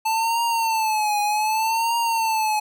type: tone with vibrato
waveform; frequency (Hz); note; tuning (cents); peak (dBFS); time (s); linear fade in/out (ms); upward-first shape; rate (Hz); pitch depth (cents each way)
square; 880; A5; 0; -20; 0.05-2.6; 10; triangle; 0.65; 110
effects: none